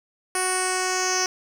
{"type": "tone with low-pass filter sweep", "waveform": "10% pulse", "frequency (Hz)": 370, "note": "F#4", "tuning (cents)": 0, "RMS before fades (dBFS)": -24, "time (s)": [0.35, 1.26], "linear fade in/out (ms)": 2, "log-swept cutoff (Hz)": [10000, 5900], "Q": 6.7, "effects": ["7-bit"]}